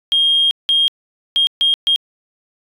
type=tone bursts at uneven times; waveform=sine; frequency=3231 Hz; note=G#7; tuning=48 cents flat; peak=-10 dBFS; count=5; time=0.12-0.51 / 0.69-0.88 / 1.36-1.47 / 1.61-1.74 / 1.87-1.96 s; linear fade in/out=0 ms; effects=tanh soft clip ceiling -6 dBFS